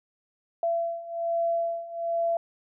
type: beating tone pair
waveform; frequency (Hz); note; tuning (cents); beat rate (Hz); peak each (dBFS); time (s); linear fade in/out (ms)
sine; 674 / 675.2; E5 / E5; +38 / +41; 1.2; -30 / -27; 0.63-2.37; 2
effects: none